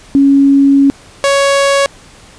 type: tone pair in turn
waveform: sine / sawtooth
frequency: 277.2 / 556.5 Hz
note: C#4 / C#5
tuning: 0 / +7 cents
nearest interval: octave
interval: 1207 cents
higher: second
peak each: -4 dBFS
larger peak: neither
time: 0.15-0.9 / 1.24-1.86 s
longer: first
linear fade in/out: 0 ms
effects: pink hiss -39 dBFS RMS until 2.38 s + resampled to 22050 Hz